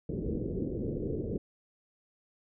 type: low-pass noise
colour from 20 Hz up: white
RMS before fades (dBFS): -34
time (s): 0.09-1.38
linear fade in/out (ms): 2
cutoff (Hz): 460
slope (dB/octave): 48
effects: none